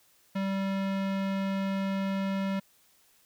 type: tone with low-pass filter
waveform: square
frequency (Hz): 194.3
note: G3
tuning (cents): -15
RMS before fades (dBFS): -30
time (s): 0.35-2.6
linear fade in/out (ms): 10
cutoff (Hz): 3200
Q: 0.87
effects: white hiss -64 dBFS RMS until 3.25 s